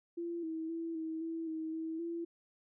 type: tone with pitch steps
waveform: sine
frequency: 340.9 / 321.7 / 331 / 320.5 / 328 / 318.4 / 322.6 / 337.4 Hz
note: F4 / E4 / E4 / E4 / E4 / D#4 / E4 / E4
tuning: -42 / -42 / +7 / -49 / -9 / +40 / -37 / +40 cents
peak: -36 dBFS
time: 0.17-2.25 s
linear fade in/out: 10 ms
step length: 260 ms
effects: none